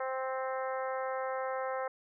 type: harmonic tone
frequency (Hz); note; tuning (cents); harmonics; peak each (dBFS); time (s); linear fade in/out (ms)
262; C4; +2; 2 / 3 / 4 / 5 / 6 / 7 / 8; -35 / -39 / -41 / -42 / -47 / -47 / -52; 0-1.88; 5
effects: none